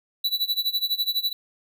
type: tone with tremolo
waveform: square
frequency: 3951 Hz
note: B7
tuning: in tune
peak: -20 dBFS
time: 0.24-1.33 s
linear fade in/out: 5 ms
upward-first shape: sine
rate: 12 Hz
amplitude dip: 90%
effects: none